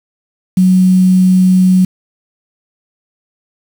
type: tone with quantisation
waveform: sine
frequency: 185 Hz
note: F#3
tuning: in tune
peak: -5 dBFS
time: 0.57-1.85 s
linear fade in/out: 5 ms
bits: 5
effects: none